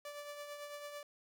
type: tone with tremolo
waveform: sawtooth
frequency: 583 Hz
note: D5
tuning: 13 cents flat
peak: -39 dBFS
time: 0.05-1.03 s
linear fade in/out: 2 ms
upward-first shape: triangle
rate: 9 Hz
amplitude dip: 50%
effects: none